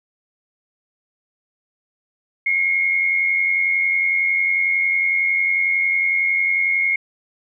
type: tone pair together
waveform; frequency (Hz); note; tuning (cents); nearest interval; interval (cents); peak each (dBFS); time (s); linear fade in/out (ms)
sine; 2155 / 2246; C#7 / C#7; -49 / +22; minor second; 71; -16 / -26; 2.46-6.96; 5
effects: none